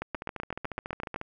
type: two click trains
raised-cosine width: 0.5 ms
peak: -17 / -20 dBFS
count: 10 / 16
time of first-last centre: 0.02-1.161 / 0.15-1.214 s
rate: 7.89 / 14.1 Hz
effects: none